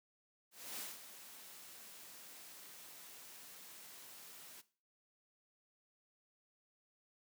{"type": "noise with ADSR envelope", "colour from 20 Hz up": "white", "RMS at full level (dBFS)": -44, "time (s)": [0.51, 4.62], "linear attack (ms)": 280, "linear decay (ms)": 190, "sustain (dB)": -11, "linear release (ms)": 20, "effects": ["noise-tail reverb RT60 0.4 s tail -17 dB re dry", "high-pass 150 Hz 12 dB/octave"]}